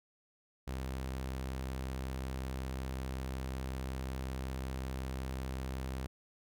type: tone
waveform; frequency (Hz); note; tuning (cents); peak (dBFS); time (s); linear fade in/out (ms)
sawtooth; 65.41; C2; 0; -33; 0.67-6.07; 10
effects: none